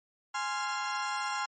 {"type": "chord", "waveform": "35% pulse", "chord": "F minor", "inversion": "first", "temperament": "equal with one note detuned", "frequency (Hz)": [830.6, 1046.5, 1384.1], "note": ["Ab5", "C6", "F6"], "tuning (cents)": [0, 0, -16], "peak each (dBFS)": -34, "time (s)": [0.34, 1.46], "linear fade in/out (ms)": 10, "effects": ["MP3 32 kbps"]}